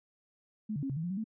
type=tone with pitch steps; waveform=sine; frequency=214.2 / 144.3 / 271.7 / 136.2 / 160.9 / 175.3 / 190.9 / 220.4 Hz; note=A3 / D3 / C#4 / C#3 / E3 / F3 / G3 / A3; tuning=-46 / -30 / -35 / -30 / -42 / +7 / -46 / +3 cents; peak=-32 dBFS; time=0.69-1.242 s; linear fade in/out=10 ms; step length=69 ms; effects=none